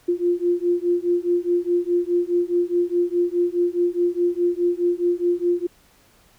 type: beating tone pair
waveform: sine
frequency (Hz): 347.9 / 352.7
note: F4 / F4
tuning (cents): -7 / +17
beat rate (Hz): 4.8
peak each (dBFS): -21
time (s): 0.08-5.67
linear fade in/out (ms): 10
effects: pink hiss -56 dBFS RMS until 6.38 s